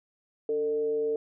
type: tone with frequency modulation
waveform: sine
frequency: 448.8 Hz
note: A4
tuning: 34 cents sharp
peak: -25 dBFS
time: 0.49-1.16 s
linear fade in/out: 2 ms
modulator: 160 Hz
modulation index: 0.32
effects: none